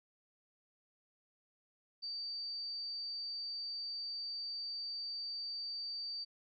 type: tone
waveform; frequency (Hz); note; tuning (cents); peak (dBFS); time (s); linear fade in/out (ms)
sine; 4625; D8; -27; -39; 2.02-6.25; 20
effects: none